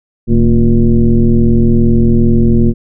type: tone with frequency modulation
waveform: sine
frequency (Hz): 103.83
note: G#2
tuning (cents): 0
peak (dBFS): -5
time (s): 0.27-2.74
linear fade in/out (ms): 50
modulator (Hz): 125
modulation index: 1.7
effects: none